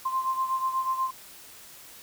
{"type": "beating tone pair", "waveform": "sine", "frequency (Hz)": [1046.5, 1054.7], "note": ["C6", "C6"], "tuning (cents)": [0, 14], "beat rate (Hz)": 8.2, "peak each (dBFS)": [-26, -32], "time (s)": [0.05, 1.11], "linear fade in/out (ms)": 10, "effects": ["white hiss -48 dBFS RMS until 2.02 s"]}